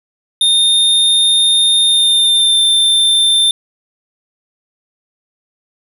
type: tone with pitch glide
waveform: square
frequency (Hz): 3647 to 3574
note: A#7 to A7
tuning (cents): -39 to +26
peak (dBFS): -9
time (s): 0.41-3.51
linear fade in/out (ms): 2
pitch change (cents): -35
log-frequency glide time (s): 1.85-2.59
effects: none